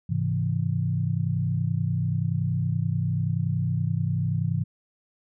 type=chord; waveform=sine; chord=Ab augmented; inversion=none; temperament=equal with one note detuned; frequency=103.83 / 133.41 / 164.81 Hz; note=Ab2 / C3 / E3; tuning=0 / +34 / 0 cents; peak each=-27 dBFS; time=0.09-4.64 s; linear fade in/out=10 ms; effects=none